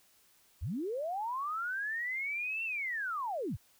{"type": "linear two-way sweep", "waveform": "sine", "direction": "up then down", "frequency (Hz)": [52.5, 2724, 52.5], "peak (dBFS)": -33, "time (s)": [0.61, 3.57], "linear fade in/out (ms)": 20, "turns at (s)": 2.64, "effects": ["white hiss -66 dBFS RMS until 3.79 s"]}